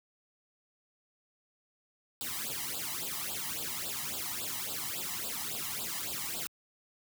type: noise with flanger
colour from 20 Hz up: white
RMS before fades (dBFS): -37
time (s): 2.21-6.47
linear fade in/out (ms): 0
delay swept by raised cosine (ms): 0.24 to 1.03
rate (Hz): 3.6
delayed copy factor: +1
effects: high-pass 80 Hz 12 dB/octave